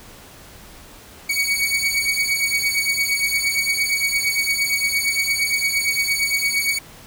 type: beating tone pair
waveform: sawtooth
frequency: 2241 / 2249.7 Hz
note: C#7 / C#7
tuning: +18 / +25 cents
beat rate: 8.7 Hz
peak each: -18 dBFS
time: 1.29-6.79 s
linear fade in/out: 10 ms
effects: pink hiss -43 dBFS RMS until 7.06 s